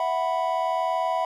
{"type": "chord", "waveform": "triangle", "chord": "E suspended second", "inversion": "none", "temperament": "equal", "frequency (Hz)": [659.3, 740, 987.8], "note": ["E5", "F#5", "B5"], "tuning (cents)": [0, 0, 0], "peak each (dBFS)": -25, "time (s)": [0, 1.25], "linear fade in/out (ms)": 2, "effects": []}